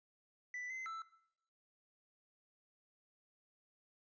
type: tone with pitch steps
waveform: triangle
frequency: 1983 / 2058 / 1324 Hz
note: B6 / C7 / E6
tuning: +7 / -29 / +7 cents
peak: -40 dBFS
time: 0.54-1.02 s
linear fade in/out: 2 ms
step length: 160 ms
effects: noise-tail reverb RT60 0.7 s tail -17 dB re dry + resampled to 16000 Hz